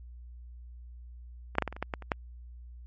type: clicks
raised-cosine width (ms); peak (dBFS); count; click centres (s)
0.5; -26 / -7 / -12 / -17 / -26 / -27 / -15 / -16 / -29 / -11; 10; 1.553 / 1.584 / 1.623 / 1.677 / 1.726 / 1.765 / 1.826 / 1.938 / 2.023 / 2.118
effects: added 60 Hz sine -44 dBFS peak until 2.86 s + MP3 32 kbps